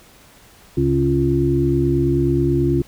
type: harmonic tone with a mistuned harmonic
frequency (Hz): 69.3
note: C#2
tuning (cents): 0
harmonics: 1 / 2 / 4 / 5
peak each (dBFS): -24 / -19 / -21 / -18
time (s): 0.77-2.82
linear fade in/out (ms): 5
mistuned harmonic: 2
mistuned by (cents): -24
effects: pink hiss -48 dBFS RMS until 2.87 s